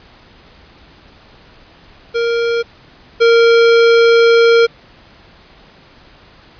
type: tone pair in turn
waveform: square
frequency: 466.8 / 463.8 Hz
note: A#4 / A#4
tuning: +2 / -9 cents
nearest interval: unison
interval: 11 cents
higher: first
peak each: -14 / -7 dBFS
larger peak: second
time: 2.14-2.63 / 3.2-4.67 s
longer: second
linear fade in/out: 20 ms
effects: pink hiss -44 dBFS RMS until 6.59 s + resampled to 11025 Hz